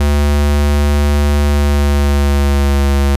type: tone with pitch glide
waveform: square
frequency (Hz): 72.6 to 69.84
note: D2 to C#2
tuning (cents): -19 to +14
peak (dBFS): -10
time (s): 0-3.16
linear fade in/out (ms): 5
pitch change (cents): -67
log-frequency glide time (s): 1.43-2.81
effects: resampled to 32000 Hz